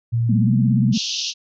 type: tone with pitch glide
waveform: sine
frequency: 116.54 to 128.56 Hz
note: A#2 to C3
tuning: 0 to -30 cents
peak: -16 dBFS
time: 0.12-0.94 s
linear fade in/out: 20 ms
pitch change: +170 cents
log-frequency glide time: 0.42-0.52 s
type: tone with vibrato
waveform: sine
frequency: 210 Hz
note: G#3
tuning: 19 cents sharp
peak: -16 dBFS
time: 0.29-0.98 s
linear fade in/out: 5 ms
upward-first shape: sine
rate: 17 Hz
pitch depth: 210 cents each way
type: band-pass noise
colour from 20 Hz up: white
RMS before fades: -25 dBFS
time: 0.92-1.34 s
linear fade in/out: 50 ms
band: 2700 to 6200 Hz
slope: 96 dB/octave
effects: none